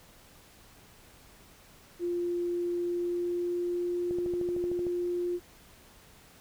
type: tone with pitch glide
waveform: sine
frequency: 349.2 to 352.4 Hz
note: F4 to F4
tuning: 0 to +16 cents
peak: -28 dBFS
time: 1.99-5.4 s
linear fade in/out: 50 ms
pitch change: +16 cents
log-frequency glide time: 2.73-4.15 s
type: click train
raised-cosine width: 2 ms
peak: -27 dBFS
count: 11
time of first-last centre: 4.11-4.868 s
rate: 13.2 Hz
effects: pink hiss -56 dBFS RMS until 6.4 s